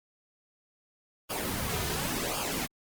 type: noise with flanger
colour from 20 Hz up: pink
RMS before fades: -32 dBFS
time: 1.29-2.67 s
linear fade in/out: 20 ms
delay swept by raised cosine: 0.5 to 3.7 ms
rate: 0.92 Hz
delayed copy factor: -0.65
effects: Opus 24 kbps